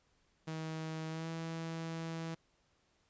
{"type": "tone with pitch glide", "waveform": "sawtooth", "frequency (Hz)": [159.2, 163.86], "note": ["D#3", "E3"], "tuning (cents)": [40, -10], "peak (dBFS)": -35, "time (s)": [0.47, 2.35], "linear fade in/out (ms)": 10, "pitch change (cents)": 50, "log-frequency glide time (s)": [1.09, 1.28], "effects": ["pink hiss -74 dBFS RMS until 3.09 s", "resampled to 16000 Hz"]}